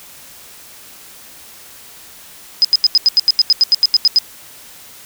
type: tone bursts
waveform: sine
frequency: 5030 Hz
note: D#8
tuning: 18 cents sharp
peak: -6 dBFS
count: 15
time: 2.62-4.186 s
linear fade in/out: 0 ms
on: 26 ms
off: 84 ms
effects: white hiss -39 dBFS RMS until 5.05 s